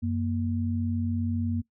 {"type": "tone pair together", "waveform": "sine", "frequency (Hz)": [93.2, 234.8], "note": ["F#2", "A#3"], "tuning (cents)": [13, 13], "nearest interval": "octave + major third", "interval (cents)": 1600, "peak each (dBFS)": -28, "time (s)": [0.02, 1.62], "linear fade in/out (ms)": 20, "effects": ["noise-tail reverb RT60 0.1 s tail -18 dB re dry"]}